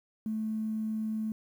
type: tone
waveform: triangle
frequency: 218.1 Hz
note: A3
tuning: 15 cents flat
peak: -26 dBFS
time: 0.26-1.32 s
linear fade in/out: 2 ms
effects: tanh soft clip ceiling -28 dBFS + 10-bit